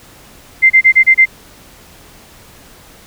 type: tone bursts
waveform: sine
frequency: 2085 Hz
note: C7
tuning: 7 cents flat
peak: -3 dBFS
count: 6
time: 0.62-1.257 s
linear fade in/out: 20 ms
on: 82 ms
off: 29 ms
effects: pink hiss -41 dBFS RMS until 3.06 s